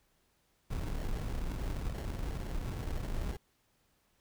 brown noise with sample-and-hold, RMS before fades -36 dBFS, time 0.7-3.37 s, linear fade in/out 10 ms, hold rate 1225 Hz, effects pink hiss -73 dBFS RMS until 4.2 s

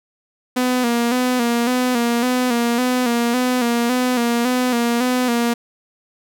sawtooth tone with vibrato, 243.6 Hz, B3, 24 cents flat, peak -12 dBFS, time 0.56-5.54 s, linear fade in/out 10 ms, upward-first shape square, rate 1.8 Hz, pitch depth 54 cents each way, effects none

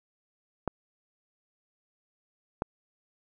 clicks, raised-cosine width 1 ms, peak -14 dBFS, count 2, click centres 0.677 / 2.621 s, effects none

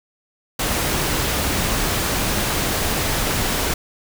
pink noise, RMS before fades -21 dBFS, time 0.59-3.74 s, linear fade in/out 5 ms, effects none

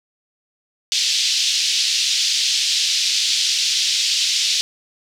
white band-pass noise, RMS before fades -19 dBFS, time 0.92-4.61 s, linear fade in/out 0 ms, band 3000 to 5500 Hz, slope 24 dB/octave, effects none

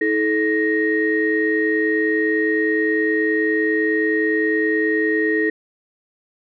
sine tone cluster, 320.9 / 430.6 / 1869 Hz, E4 / A4 / A#6, -46 / -37 / +4 cents, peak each -20 dBFS, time 0.01-5.5 s, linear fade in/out 5 ms, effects tanh soft clip ceiling -6 dBFS

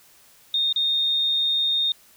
sine tone with dropouts, 3677 Hz, A#7, 24 cents flat, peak -19 dBFS, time 0.54-1.92 s, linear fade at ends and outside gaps 2 ms, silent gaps 0.727-0.76 s, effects white hiss -54 dBFS RMS until 2.16 s

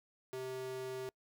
square tone with high-pass filter, 129.8 Hz, C3, 13 cents flat, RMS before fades -42 dBFS, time 0.33-1.09 s, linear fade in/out 0 ms, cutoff 310 Hz, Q 4, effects noise-tail reverb RT60 0.1 s tail -26 dB re dry

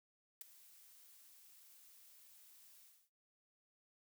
blue noise with ADSR envelope, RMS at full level -45 dBFS, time 0.41-3.1 s, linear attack 3 ms, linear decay 12 ms, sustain -18 dB, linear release 280 ms, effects noise-tail reverb RT60 0.3 s tail -22 dB re dry

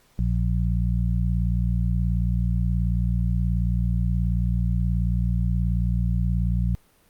harmonic tone, 58.6 Hz, A#1, 10 cents sharp, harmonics 1 / 2 / 3, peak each -22 / -25 / -27 dBFS, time 0.19-6.75 s, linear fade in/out 0 ms, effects pink hiss -60 dBFS RMS until 7.09 s + Opus 48 kbps

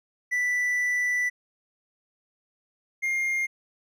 triangle tone pair in turn, 1975.5 / 2121 Hz, B6 / C7, 0 / +23 cents, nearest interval minor second, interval 123 cents, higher second, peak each -21 / -22 dBFS, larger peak first, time 0.31-1.3 / 3.02-3.47 s, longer first, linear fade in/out 20 ms, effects none

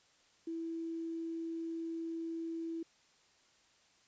sine tone with quantisation, 329.6 Hz, E4, in tune, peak -37 dBFS, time 0.47-2.83 s, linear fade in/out 5 ms, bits 11, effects white hiss -68 dBFS RMS until 4.07 s + resampled to 16000 Hz

